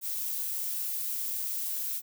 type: noise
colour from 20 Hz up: violet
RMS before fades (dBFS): -33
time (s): 0.01-2.02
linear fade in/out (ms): 50
effects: none